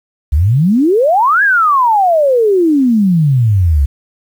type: exponential two-way sweep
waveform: sine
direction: up then down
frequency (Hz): 66.2 to 1700 to 66.2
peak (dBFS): -7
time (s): 0.32-3.86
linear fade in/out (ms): 10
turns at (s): 1.43
effects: 7-bit